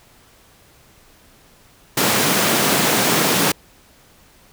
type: high-pass noise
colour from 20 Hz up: pink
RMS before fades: -17 dBFS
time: 1.97-3.52 s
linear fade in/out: 5 ms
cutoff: 150 Hz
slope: 24 dB/octave
effects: pink hiss -51 dBFS RMS until 4.52 s